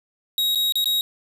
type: tone with dropouts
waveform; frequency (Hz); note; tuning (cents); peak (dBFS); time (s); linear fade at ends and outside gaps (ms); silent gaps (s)
45% pulse; 3800; A#7; +33; -19; 0.38-1.01; 1; 0.549-0.556 / 0.723-0.755 / 0.843-0.857
effects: none

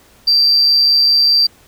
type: tone with amplitude modulation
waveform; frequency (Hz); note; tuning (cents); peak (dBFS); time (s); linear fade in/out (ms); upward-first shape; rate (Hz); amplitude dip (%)
sine; 4699; D8; 0; -5; 0.27-1.47; 10; sine; 145; 50
effects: tanh soft clip ceiling -4 dBFS + pink hiss -48 dBFS RMS until 1.67 s

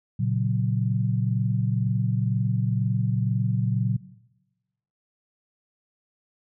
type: chord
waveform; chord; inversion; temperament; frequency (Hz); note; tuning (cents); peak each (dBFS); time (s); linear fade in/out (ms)
sine; F# major; first; equal; 116.54 / 138.59 / 185; A#2 / C#3 / F#3; 0 / 0 / 0; -24 / -27 / -27; 0.19-3.97; 10
effects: noise-tail reverb RT60 1.0 s tail -18 dB re dry

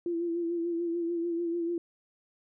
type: tone with vibrato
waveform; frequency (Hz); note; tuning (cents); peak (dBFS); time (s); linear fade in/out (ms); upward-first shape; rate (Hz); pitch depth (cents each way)
sine; 340; F4; -46; -28; 0.06-1.78; 2; sine; 6.8; 39
effects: none

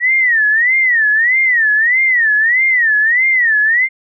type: tone with vibrato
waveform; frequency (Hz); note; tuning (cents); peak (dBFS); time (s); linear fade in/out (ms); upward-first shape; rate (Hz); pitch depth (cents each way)
sine; 1894; A#6; +27; -9; 0-3.89; 50; sine; 1.6; 190
effects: none

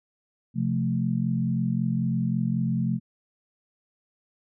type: chord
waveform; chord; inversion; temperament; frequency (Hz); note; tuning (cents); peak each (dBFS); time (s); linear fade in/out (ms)
sine; F major; second; equal; 130.81 / 174.61 / 220; C3 / F3 / A3; 0 / 0 / 0; -27; 0.54-3; 50
effects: none

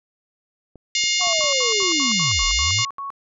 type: clicks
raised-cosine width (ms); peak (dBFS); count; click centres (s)
2; -29; 6; 0.757 / 1.038 / 1.272 / 1.393 / 1.442 / 1.826
type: harmonic tone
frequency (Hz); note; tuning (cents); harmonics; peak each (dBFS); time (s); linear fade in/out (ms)
711; F5; +31; 3 / 4 / 5 / 6 / 7 / 8 / 9 / 10; -24 / -25 / -26 / -27 / -27 / -28 / -29 / -29; 0.95-2.85; 2
type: linear two-way sweep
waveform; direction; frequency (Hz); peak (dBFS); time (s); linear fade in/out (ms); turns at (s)
sine; down then up; 739 to 33.83 to 123.1; -24; 1.19-2.85; 50; 2.45
type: tone bursts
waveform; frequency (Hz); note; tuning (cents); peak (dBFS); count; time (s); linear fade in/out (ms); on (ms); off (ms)
sine; 1108.7; C#6; 0; -27; 10; 1.21-3.103; 0; 120; 77
effects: none

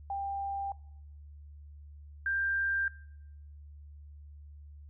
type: tone pair in turn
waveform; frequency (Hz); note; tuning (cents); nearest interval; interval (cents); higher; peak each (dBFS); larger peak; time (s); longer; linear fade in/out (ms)
sine; 793 / 1586; G5 / G6; +20 / +20; octave; 1200; second; -32 / -28; second; 0.1-0.72 / 2.26-2.88; neither; 2
effects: noise-tail reverb RT60 0.8 s tail -23 dB re dry + added 73 Hz sine -47 dBFS peak until 4.89 s

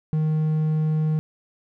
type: tone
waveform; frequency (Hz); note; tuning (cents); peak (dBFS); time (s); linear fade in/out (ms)
triangle; 155.56; D#3; 0; -17; 0.13-1.19; 0
effects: none

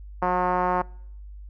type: tone with low-pass filter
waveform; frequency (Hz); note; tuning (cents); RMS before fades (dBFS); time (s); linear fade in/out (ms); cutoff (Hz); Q
5% pulse; 180.6; F#3; -42; -23; 0.22-0.82; 5; 950; 2.2
effects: noise-tail reverb RT60 0.7 s tail -25 dB re dry + added 50 Hz sine -38 dBFS peak until 1.49 s

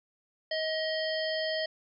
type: harmonic tone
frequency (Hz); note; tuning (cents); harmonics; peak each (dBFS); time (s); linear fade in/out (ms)
632; D#5; +27; 1 / 3 / 5 / 7 / 8; -31 / -36 / -38 / -39 / -40; 0.51-1.66; 5
effects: none

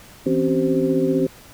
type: tone cluster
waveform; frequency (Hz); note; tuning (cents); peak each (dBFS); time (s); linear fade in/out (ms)
sine; 163.8 / 260.5 / 275.9 / 383.7 / 521; E3 / C4 / C#4 / G4 / C5; -11 / -7 / -8 / -37 / -7; -26 / -21 / -23 / -21 / -25; 0.26-1.27; 5
effects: pink hiss -45 dBFS RMS until 1.53 s

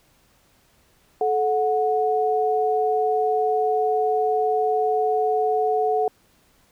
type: tone pair together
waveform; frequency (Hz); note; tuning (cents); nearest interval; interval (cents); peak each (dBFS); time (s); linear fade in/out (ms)
sine; 433.8 / 733; A4 / F#5; -25 / -16; major sixth; 909; -21; 1.21-6.08; 2
effects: pink hiss -60 dBFS RMS until 6.71 s

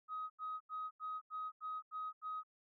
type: tone bursts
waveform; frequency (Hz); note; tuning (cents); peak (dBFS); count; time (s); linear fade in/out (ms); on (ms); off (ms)
sine; 1260; D#6; +21; -39; 8; 0.08-2.435; 50; 220; 85
effects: tanh soft clip ceiling -35 dBFS

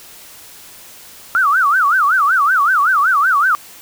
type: tone with vibrato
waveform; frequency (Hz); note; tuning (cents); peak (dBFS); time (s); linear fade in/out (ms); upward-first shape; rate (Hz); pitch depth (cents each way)
sine; 1318.5; E6; 0; -10; 1.35-3.55; 0; sine; 5.3; 290
effects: white hiss -39 dBFS RMS until 3.81 s

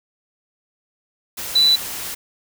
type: tone in noise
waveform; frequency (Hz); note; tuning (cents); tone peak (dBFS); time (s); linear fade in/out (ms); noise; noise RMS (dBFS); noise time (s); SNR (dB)
sine; 3975; B7; +10; -11; 1.55-1.76; 10; white; -29; 1.37-2.15; +15
effects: none

